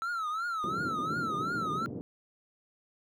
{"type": "tone with vibrato", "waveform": "triangle", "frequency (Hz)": 1317, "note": "E6", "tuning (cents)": -2, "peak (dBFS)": -29, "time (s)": [0.02, 1.86], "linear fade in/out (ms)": 0, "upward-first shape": "triangle", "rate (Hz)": 2.8, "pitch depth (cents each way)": 160}
{"type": "band-pass noise", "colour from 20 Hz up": "white", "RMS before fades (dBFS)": -38, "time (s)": [0.64, 2.01], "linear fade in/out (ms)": 0, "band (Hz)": [110, 380], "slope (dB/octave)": 24}
{"effects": []}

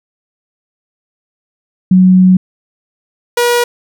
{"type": "tone pair in turn", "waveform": ["sine", "sawtooth"], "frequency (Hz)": [185, 480.9], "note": ["F#3", "B4"], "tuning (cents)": [0, -46], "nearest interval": "octave + perfect fourth", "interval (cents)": 1654, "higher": "second", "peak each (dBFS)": [-3, -5], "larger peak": "first", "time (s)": [[1.91, 2.37], [3.37, 3.64]], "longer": "first", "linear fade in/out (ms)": 5, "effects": []}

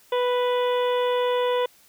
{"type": "harmonic tone", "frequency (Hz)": 493.9, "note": "B4", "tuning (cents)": 0, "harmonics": [1, 2, 3, 4, 5, 6, 7], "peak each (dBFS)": [-21, -27, -38, -38, -41, -38, -37], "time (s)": [0.12, 1.66], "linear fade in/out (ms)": 5, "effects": ["white hiss -56 dBFS RMS until 1.88 s"]}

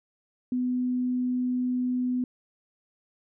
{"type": "tone", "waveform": "sine", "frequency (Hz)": 250.2, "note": "B3", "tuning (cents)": 23, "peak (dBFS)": -24, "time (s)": [0.52, 2.24], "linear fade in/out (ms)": 2, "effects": []}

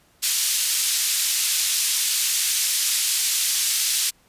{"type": "band-pass noise", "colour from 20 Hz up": "white", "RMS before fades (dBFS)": -22, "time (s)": [0.22, 4.11], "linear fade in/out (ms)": 20, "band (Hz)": [3100, 10000], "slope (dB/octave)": 12, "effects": ["pink hiss -59 dBFS RMS until 4.28 s", "resampled to 32000 Hz"]}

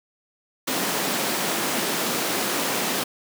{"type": "high-pass noise", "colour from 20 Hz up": "pink", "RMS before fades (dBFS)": -25, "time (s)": [0.67, 3.04], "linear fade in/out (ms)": 10, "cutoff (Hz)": 190, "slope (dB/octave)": 24, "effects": []}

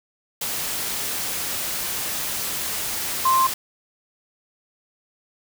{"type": "tone in noise", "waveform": "sine", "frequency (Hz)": 1050, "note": "C6", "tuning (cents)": 6, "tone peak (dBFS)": -15, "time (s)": [3.25, 3.47], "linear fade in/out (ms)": 5, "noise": "white", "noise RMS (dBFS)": -27, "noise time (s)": [0.41, 3.54], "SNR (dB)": 9, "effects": []}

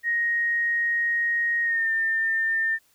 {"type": "tone with pitch glide", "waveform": "sine", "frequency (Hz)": [1873, 1801.9], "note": ["A#6", "A6"], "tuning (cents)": [8, 41], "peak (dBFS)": -21, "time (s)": [0.03, 2.79], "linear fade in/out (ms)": 50, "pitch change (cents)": -67, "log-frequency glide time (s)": [1.63, 1.89], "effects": ["white hiss -63 dBFS RMS until 2.94 s"]}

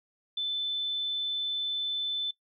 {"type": "tone", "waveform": "sine", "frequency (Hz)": 3520, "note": "A7", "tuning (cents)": 0, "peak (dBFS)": -28, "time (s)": [0.37, 2.31], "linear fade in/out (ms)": 5, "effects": ["noise-tail reverb RT60 0.1 s tail -20 dB re dry"]}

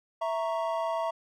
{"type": "chord", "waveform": "triangle", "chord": "A# diminished", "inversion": "second", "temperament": "equal", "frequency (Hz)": [659.3, 932.3, 1108.7], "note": ["E5", "A#5", "C#6"], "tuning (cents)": [0, 0, 0], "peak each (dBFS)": [-28, -31, -34], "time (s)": [0.21, 1.11], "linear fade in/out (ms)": 10, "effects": []}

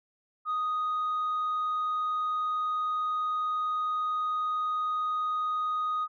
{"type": "tone", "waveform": "sine", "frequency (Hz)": 1244.5, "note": "D#6", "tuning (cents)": 0, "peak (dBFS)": -25, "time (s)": [0.45, 6.08], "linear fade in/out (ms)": 50, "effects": ["tanh soft clip ceiling -25 dBFS"]}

